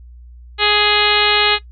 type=harmonic tone; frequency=416.9 Hz; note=G#4; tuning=7 cents sharp; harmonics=1 / 2 / 3 / 4 / 5 / 6 / 7 / 8 / 9 / 10; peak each=-21 / -21 / -21 / -21 / -21 / -21 / -21 / -21 / -21 / -21 dBFS; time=0.58-1.59 s; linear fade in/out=50 ms; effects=noise-tail reverb RT60 0.1 s tail -17 dB re dry + added 60 Hz sine -36 dBFS peak until 1.71 s